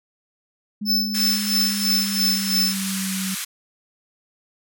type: tone with pitch glide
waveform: sine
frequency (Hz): 208.5 to 190.09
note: G#3 to F#3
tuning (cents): +7 to +47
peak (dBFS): -25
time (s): 0.81-3.35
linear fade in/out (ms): 10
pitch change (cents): -160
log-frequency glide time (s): 1.1-3.14
type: tone with tremolo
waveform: square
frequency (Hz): 5270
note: E8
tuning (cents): -1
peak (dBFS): -17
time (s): 0.85-2.76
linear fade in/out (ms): 50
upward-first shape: sine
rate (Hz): 3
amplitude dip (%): 75
type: band-pass noise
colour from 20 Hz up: white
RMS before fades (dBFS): -29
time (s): 1.14-3.45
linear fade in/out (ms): 10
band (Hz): 1200 to 12000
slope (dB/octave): 24
effects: none